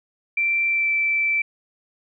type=tone with pitch glide; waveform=sine; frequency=2349 to 2329 Hz; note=D7 to D7; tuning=0 to -15 cents; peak=-18 dBFS; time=0.37-1.42 s; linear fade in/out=5 ms; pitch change=-15 cents; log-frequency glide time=0.67-0.9 s; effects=none